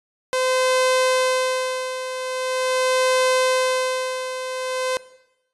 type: tone with tremolo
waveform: sawtooth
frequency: 514 Hz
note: C5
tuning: 31 cents flat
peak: -12 dBFS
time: 0.33-4.97 s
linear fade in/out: 0 ms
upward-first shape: sine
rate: 0.43 Hz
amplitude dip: 70%
effects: noise-tail reverb RT60 0.9 s tail -18 dB re dry + resampled to 24000 Hz